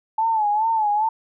sine tone with vibrato, 866 Hz, A5, 28 cents flat, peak -17 dBFS, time 0.18-1.09 s, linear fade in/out 5 ms, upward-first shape sine, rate 2.4 Hz, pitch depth 87 cents each way, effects none

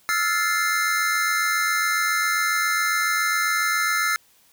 square chord, F major seventh, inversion third, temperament just, 1309.6 / 1396.9 / 1746.1 / 2095 Hz, E6 / F6 / A6 / C7, -12 / 0 / -14 / +2 cents, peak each -27 / -27 / -26 / -26 dBFS, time 0.09-4.16 s, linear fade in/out 0 ms, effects white hiss -58 dBFS RMS until 4.52 s

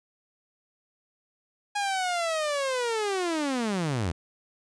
sawtooth linear sweep, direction down, 827 to 75.1 Hz, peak -22 dBFS, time 1.75-4.12 s, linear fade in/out 10 ms, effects resampled to 22050 Hz

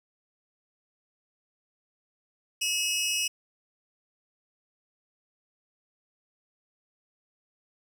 20% pulse tone pair together, 2583 / 2899 Hz, E7 / F#7, -36 / -36 cents, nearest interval major second, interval 200 cents, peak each -25 / -23 dBFS, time 2.61-3.28 s, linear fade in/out 10 ms, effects none

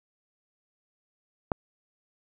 click, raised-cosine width 1 ms, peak -11 dBFS, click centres 1.518 s, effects none

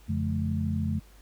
sine tone cluster, 89.5 / 142.3 / 174.3 / 215.4 Hz, F2 / C#3 / F3 / A3, +43 / +46 / -3 / -37 cents, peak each -29 / -33 / -36 / -30 dBFS, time 0.08-1 s, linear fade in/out 20 ms, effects added 50 Hz sine -51 dBFS peak until 1.21 s + pink hiss -59 dBFS RMS until 1.21 s

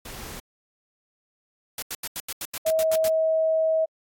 pink noise, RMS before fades -38 dBFS, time 0.05-0.4 s, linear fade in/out 5 ms
white noise bursts, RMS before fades -31 dBFS, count 11, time 1.78-3.083 s, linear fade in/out 2 ms, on 43 ms, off 83 ms
sine tone, 640 Hz, D#5, 49 cents sharp, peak -19 dBFS, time 2.65-3.86 s, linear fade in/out 20 ms
effects AAC 64 kbps

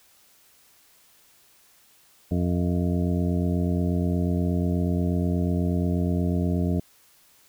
harmonic tone with a mistuned harmonic, 88.3 Hz, F2, 20 cents sharp, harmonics 1 / 2 / 3 / 4 / 5 / 7 / 8, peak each -25 / -25 / -29 / -34 / -36 / -37 / -42 dBFS, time 2.31-6.8 s, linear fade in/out 5 ms, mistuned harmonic 8, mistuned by -56 cents, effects white hiss -58 dBFS RMS until 7.48 s

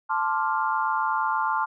sine chord, D minor seventh, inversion second, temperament equal, 880 / 1046.5 / 1174.7 / 1396.9 Hz, A5 / C6 / D6 / F6, 0 / 0 / 0 / 0 cents, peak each -26 / -27 / -30 / -29 dBFS, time 0.09-1.66 s, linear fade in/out 20 ms, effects none

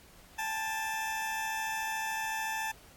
20% pulse tone pair together, 805 / 878.7 Hz, G5 / A5, +46 / -3 cents, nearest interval major second, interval 151 cents, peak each -37 / -28 dBFS, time 0.38-2.72 s, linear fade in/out 10 ms, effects pink hiss -57 dBFS RMS until 2.96 s + AAC 64 kbps

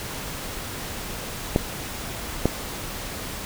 clicks, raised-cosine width 2 ms, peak -4 dBFS, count 2, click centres 1.561 / 2.456 s, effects pink hiss -33 dBFS RMS until 3.45 s

